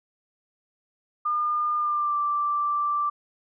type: tone with pitch glide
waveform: sine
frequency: 1209 to 1173.2 Hz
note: D6 to D6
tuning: +50 to -2 cents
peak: -22 dBFS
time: 1.25-3.1 s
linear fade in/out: 10 ms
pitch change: -52 cents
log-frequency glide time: 1.78-2.17 s
effects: none